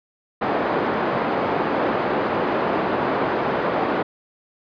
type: band-pass noise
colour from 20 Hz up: pink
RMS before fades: -22 dBFS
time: 0.41-4.03 s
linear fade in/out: 10 ms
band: 290 to 1200 Hz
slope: 12 dB/octave
effects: resampled to 11025 Hz